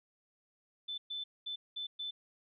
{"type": "tone bursts at uneven times", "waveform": "sine", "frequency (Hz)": 3520, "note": "A7", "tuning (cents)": 0, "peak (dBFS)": -37, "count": 5, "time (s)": [[0.88, 0.98], [1.1, 1.24], [1.46, 1.56], [1.76, 1.87], [1.99, 2.11]], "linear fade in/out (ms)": 10, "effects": []}